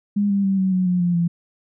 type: tone with pitch steps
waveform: sine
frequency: 204 / 198.88 / 193.89 / 189.02 / 184.28 / 179.66 / 175.15 / 170.75 Hz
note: G#3 / G3 / G3 / F#3 / F#3 / F3 / F3 / F3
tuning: -31 / +25 / -19 / +37 / -7 / +49 / +5 / -39 cents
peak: -16 dBFS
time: 0.16-1.28 s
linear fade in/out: 10 ms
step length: 140 ms
effects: none